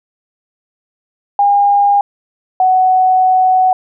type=tone pair in turn; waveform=sine; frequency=809 / 745.2 Hz; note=G#5 / F#5; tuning=-46 / +12 cents; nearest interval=minor second; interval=142 cents; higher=first; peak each=-7 dBFS; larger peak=neither; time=1.39-2.01 / 2.6-3.73 s; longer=second; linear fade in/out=2 ms; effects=none